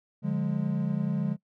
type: chord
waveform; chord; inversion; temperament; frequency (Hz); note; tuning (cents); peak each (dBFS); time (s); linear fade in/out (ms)
triangle; D diminished; none; equal with one note detuned; 146.83 / 178.59 / 207.7; D3 / F3 / Ab3; 0 / +39 / 0; -28; 0.22-1.37; 50
effects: noise-tail reverb RT60 0.1 s tail -22 dB re dry